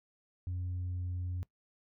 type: tone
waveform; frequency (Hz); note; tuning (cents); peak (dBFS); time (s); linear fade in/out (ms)
sine; 89.9; F#2; -49; -32; 0.47-1.43; 0
effects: noise-tail reverb RT60 0.1 s tail -22 dB re dry + tanh soft clip ceiling -32 dBFS